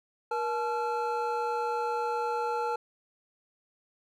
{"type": "tone cluster", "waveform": "triangle", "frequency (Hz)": [474.6, 864, 1364], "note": ["A#4", "A5", "F6"], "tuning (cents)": [31, -32, -41], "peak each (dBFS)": [-30, -29, -34], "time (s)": [0.31, 2.76], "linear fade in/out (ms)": 5, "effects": []}